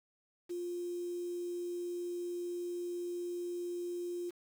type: tone with quantisation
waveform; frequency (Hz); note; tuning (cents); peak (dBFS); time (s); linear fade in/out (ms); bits
sine; 350.7; F4; +7; -36; 0.49-4.31; 20; 9
effects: none